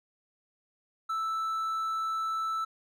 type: tone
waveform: triangle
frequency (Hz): 1318.5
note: E6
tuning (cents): 0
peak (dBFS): -27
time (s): 1.09-2.65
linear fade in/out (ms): 10
effects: none